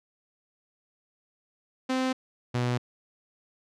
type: tone pair in turn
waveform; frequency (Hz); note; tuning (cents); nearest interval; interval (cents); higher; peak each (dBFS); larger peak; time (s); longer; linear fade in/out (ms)
sawtooth; 259.2 / 122.75; C4 / B2; -16 / -10; octave + minor second; 1294; first; -21; neither; 1.89-2.13 / 2.54-2.78; neither; 10
effects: low-pass 6000 Hz 12 dB/octave